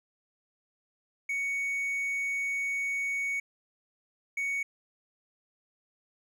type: tone bursts at uneven times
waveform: triangle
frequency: 2230 Hz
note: C#7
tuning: 10 cents sharp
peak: -27 dBFS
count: 2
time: 1.29-3.4 / 4.37-4.63 s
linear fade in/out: 5 ms
effects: none